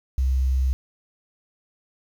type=tone with quantisation; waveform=sine; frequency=65.3 Hz; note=C2; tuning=3 cents flat; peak=-18 dBFS; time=0.18-0.73 s; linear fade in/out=0 ms; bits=8; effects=none